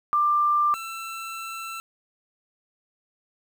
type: tone pair in turn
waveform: sine / 25% pulse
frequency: 1187 / 1338.1 Hz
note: D6 / E6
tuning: +18 / +26 cents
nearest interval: major second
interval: 208 cents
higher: second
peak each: -18 / -29 dBFS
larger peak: first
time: 0.13-0.74 / 0.74-1.8 s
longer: second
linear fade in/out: 0 ms
effects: 9-bit